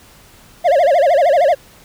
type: tone with vibrato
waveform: triangle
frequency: 622.3 Hz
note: D#5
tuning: in tune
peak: -7 dBFS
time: 0.64-1.55 s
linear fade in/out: 20 ms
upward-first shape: sine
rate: 13 Hz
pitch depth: 250 cents each way
effects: pink hiss -45 dBFS RMS until 1.84 s